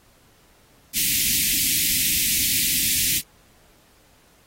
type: band-stop noise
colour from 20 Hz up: white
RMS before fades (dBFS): -21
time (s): 0.93-3.22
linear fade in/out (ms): 50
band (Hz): 310 to 2000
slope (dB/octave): 48
effects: pink hiss -57 dBFS RMS until 4.46 s + AAC 48 kbps